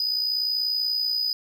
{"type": "tone with amplitude modulation", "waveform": "triangle", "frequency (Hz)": 4978, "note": "D#8", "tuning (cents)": 0, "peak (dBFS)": -19, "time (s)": [0, 1.33], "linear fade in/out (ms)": 2, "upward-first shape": "sine", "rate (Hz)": 60.3, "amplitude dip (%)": 55, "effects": []}